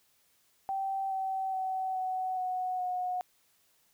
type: tone with pitch steps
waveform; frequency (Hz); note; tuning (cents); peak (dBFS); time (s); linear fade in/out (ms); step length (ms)
sine; 776 / 766.2 / 756.5 / 747 / 737.5 / 728.2; G5 / G5 / F#5 / F#5 / F#5 / F#5; -18 / -40 / +38 / +16 / -6 / -28; -30; 0.69-3.21; 0; 420
effects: white hiss -69 dBFS RMS until 3.93 s